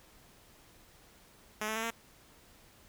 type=tone with pitch steps; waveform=5% pulse; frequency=213.6 / 218.7 / 224 / 229.3 Hz; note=G#3 / A3 / A3 / A#3; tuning=+49 / -10 / +31 / -28 cents; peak=-22 dBFS; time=1.61-1.906 s; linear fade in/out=5 ms; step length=74 ms; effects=pink hiss -60 dBFS RMS until 2.88 s